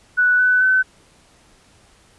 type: tone with pitch steps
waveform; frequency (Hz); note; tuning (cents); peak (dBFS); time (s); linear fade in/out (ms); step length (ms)
sine; 1480 / 1499.8 / 1519.9; F#6 / F#6 / F#6; 0 / +23 / +46; -12; 0.17-0.83; 20; 220
effects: pink hiss -53 dBFS RMS until 2.18 s + resampled to 24000 Hz